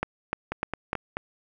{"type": "two click trains", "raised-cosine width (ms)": 0.5, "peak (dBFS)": [-11, -14], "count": [4, 4], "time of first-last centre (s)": [[0.03, 0.931], [0.52, 1.169]], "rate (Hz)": [3.33, 4.62], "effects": []}